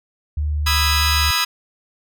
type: tone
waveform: sine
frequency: 74.7 Hz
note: D2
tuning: 30 cents sharp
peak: -18 dBFS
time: 0.37-1.31 s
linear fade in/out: 5 ms
type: chord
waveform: 15% pulse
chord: E major seventh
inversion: second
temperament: just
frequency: 988.9 / 1236.1 / 1318.5 / 1648.1 Hz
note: B5 / D#6 / E6 / G#6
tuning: +2 / -12 / 0 / -14 cents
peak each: -17 dBFS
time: 0.66-1.45 s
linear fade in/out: 10 ms
effects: none